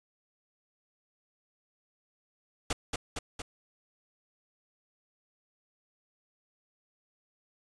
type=noise with echo; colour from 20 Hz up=pink; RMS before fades=-30 dBFS; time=2.7-2.73 s; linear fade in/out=5 ms; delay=230 ms; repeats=3; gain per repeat=-3 dB; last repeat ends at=3.42 s; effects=resampled to 22050 Hz